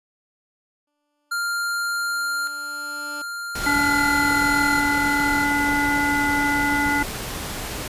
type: tone with exponential growth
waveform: 15% pulse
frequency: 293.7 Hz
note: D4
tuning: in tune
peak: -29 dBFS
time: 0.87-3.22 s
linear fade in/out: 5 ms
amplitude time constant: 510 ms
type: tone with tremolo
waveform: square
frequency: 1396.9 Hz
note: F6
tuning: in tune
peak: -23 dBFS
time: 1.31-5.45 s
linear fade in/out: 10 ms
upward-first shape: square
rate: 0.43 Hz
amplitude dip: 50%
type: noise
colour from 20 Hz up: pink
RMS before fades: -30 dBFS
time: 3.55-7.88 s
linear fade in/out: 5 ms
type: harmonic tone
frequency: 287.7 Hz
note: D4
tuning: 36 cents flat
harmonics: 1 / 3 / 5 / 7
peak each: -24 / -24 / -24 / -24 dBFS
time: 3.66-7.03 s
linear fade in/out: 5 ms
effects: resampled to 32000 Hz